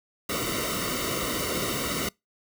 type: noise with comb filter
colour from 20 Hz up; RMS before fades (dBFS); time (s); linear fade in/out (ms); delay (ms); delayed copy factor
pink; -29; 0.29-2.09; 5; 1.2; -1
effects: noise-tail reverb RT60 0.2 s tail -26 dB re dry